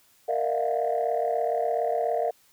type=tone cluster; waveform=sine; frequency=464.8 / 609 / 676 / 713 Hz; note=A#4 / D#5 / E5 / F5; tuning=-5 / -37 / +43 / +36 cents; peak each=-28 dBFS; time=0.28-2.31 s; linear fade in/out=10 ms; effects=tanh soft clip ceiling -16 dBFS + white hiss -61 dBFS RMS until 2.52 s